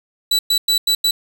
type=tone bursts at uneven times; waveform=40% pulse; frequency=3951 Hz; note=B7; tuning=in tune; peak=-12 dBFS; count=5; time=0.31-0.39 / 0.5-0.58 / 0.68-0.78 / 0.87-0.95 / 1.04-1.11 s; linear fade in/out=5 ms; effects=none